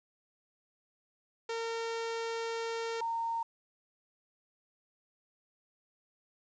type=tone pair in turn; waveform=sawtooth / sine; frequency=457.6 / 918.9 Hz; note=A#4 / A#5; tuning=-32 / -25 cents; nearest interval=octave; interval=1207 cents; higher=second; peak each=-30 / -31 dBFS; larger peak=first; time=1.49-3.01 / 3.01-3.43 s; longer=first; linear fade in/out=5 ms; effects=resampled to 16000 Hz + 10-bit